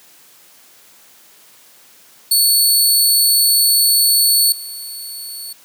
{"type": "tone with level steps", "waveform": "15% pulse", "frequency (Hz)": 4435, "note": "C#8", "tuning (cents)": 0, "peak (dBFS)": [-4, -21], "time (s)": [2.31, 5.53], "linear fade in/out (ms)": 5, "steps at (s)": 4.52, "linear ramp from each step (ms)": 2, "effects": ["white hiss -47 dBFS RMS until 5.64 s", "high-pass 150 Hz 12 dB/octave"]}